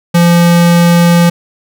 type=tone; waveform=square; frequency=171.9 Hz; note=F3; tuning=27 cents flat; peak=-5 dBFS; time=0.14-1.3 s; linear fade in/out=10 ms; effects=none